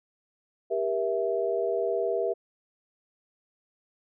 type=chord; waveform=sine; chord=E diminished; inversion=first; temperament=just; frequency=395.6 / 474.7 / 659.3 Hz; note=G4 / Bb4 / E5; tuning=+16 / +31 / 0 cents; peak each=-29 dBFS; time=0.7-2.34 s; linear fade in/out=20 ms; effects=none